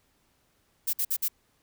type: noise bursts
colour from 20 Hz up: violet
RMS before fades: -27 dBFS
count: 4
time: 0.87-1.284 s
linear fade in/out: 10 ms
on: 63 ms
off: 54 ms
effects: pink hiss -69 dBFS RMS until 1.62 s

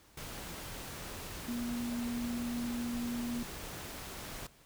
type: tone in noise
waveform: sine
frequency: 238.9 Hz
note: A#3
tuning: 43 cents sharp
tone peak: -34 dBFS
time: 1.48-3.43 s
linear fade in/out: 5 ms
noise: pink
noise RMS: -44 dBFS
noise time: 0.17-4.47 s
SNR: +7 dB
effects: pink hiss -62 dBFS RMS until 4.65 s

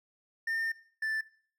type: tone pair in turn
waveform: triangle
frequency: 1811 / 1762.5 Hz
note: A6 / A6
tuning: +49 / +2 cents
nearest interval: unison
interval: 47 cents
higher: first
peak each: -28 dBFS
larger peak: neither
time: 0.47-0.72 / 1.02-1.21 s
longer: first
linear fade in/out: 5 ms
effects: noise-tail reverb RT60 0.5 s tail -18 dB re dry

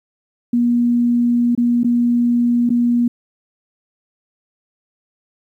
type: tone with dropouts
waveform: sine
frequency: 239.6 Hz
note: A#3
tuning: 48 cents sharp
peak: -12 dBFS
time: 0.53-3.08 s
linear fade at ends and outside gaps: 5 ms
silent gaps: 1.551-1.576 / 1.834-1.844 / 2.693-2.702 s
effects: 9-bit

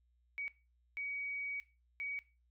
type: tone bursts at uneven times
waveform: sine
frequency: 2260 Hz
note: C#7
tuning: 33 cents sharp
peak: -38 dBFS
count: 3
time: 0.38-0.48 / 0.97-1.6 / 2-2.19 s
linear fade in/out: 0 ms
effects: noise-tail reverb RT60 0.3 s tail -17 dB re dry + added 60 Hz sine -70 dBFS peak until 2.5 s

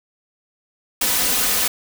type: noise with comb filter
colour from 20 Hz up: white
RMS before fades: -19 dBFS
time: 1.01-1.68 s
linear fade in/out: 5 ms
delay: 4 ms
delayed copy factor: +0.6
effects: none

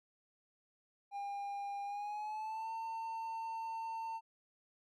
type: tone with pitch glide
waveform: triangle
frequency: 804 to 902.5 Hz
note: G5 to A5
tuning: +44 to +44 cents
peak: -37 dBFS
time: 1.11-4.21 s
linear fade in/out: 50 ms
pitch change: +200 cents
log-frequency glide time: 1.84-2.72 s
effects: none

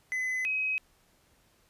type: tone pair in turn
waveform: triangle / sine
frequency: 2022 / 2537 Hz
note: B6 / D#7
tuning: +40 / +33 cents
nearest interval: major third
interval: 393 cents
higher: second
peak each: -27 dBFS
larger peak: neither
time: 0.12-0.45 / 0.45-0.78 s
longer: neither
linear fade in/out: 0 ms
effects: pink hiss -66 dBFS RMS until 1.69 s + resampled to 32000 Hz

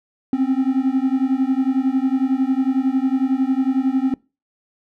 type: beating tone pair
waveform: triangle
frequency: 258.6 / 269.6 Hz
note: C4 / C#4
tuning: -20 / -48 cents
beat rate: 11 Hz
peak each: -17 dBFS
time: 0.33-4.14 s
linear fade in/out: 2 ms
effects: noise-tail reverb RT60 0.3 s tail -24 dB re dry

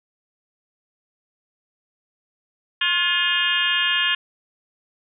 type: harmonic tone with a mistuned harmonic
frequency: 355.3 Hz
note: F4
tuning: 30 cents sharp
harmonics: 3 / 4 / 5 / 6 / 7 / 8 / 9 / 10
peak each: -30 / -30 / -23 / -35 / -27 / -23 / -24 / -34 dBFS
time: 2.81-4.15 s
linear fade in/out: 5 ms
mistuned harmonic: 5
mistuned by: -55 cents
effects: none

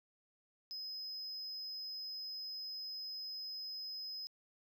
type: tone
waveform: sine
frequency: 5070 Hz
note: D#8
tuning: 32 cents sharp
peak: -39 dBFS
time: 0.71-4.27 s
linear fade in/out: 0 ms
effects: tanh soft clip ceiling -41 dBFS

